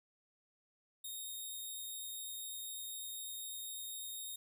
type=tone; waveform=10% pulse; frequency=3712 Hz; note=A#7; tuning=8 cents flat; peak=-35 dBFS; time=1.04-4.36 s; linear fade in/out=5 ms; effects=none